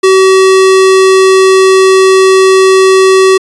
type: tone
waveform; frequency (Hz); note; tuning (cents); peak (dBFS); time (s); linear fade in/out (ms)
square; 380; F#4; +46; -3; 0.03-3.38; 10
effects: resampled to 22050 Hz